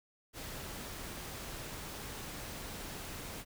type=noise; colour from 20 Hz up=pink; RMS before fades=-44 dBFS; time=0.33-3.45 s; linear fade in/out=50 ms; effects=none